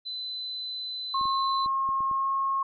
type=tone; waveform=sine; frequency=4022 Hz; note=B7; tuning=31 cents sharp; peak=-32 dBFS; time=0.05-1.67 s; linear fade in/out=20 ms
type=tone with pitch glide; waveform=sine; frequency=1077 to 1083.9 Hz; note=C6 to C#6; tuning=+50 to -39 cents; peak=-24 dBFS; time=1.14-2.63 s; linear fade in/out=5 ms; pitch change=+11 cents; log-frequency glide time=2.13-2.3 s
type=clicks; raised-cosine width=3 ms; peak=-33 dBFS; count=6; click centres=1.212 / 1.255 / 1.661 / 1.89 / 2.006 / 2.113 s
effects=none